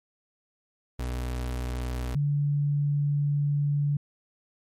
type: tone pair in turn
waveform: 35% pulse / sine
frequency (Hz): 61.74 / 144.57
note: B1 / D3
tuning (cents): 0 / -27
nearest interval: octave + minor third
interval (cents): 1473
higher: second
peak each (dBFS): -27 / -22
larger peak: second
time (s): 0.99-2.15 / 2.15-3.97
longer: second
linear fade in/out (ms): 5
effects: MP3 64 kbps